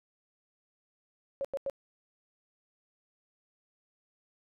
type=tone bursts; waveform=sine; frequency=551 Hz; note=C#5; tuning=11 cents flat; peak=-30 dBFS; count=3; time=1.41-1.698 s; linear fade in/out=0 ms; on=36 ms; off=90 ms; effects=none